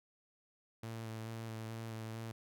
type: tone with vibrato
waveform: sawtooth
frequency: 112.3 Hz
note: A2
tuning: 36 cents sharp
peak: -38 dBFS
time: 0.83-2.32 s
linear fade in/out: 5 ms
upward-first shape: square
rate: 2.3 Hz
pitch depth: 17 cents each way
effects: none